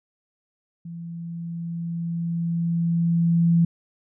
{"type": "tone with level ramp", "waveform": "sine", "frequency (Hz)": 168.6, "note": "E3", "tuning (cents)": 39, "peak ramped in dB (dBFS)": [-33, -14], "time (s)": [0.85, 3.65], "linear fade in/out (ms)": 5, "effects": []}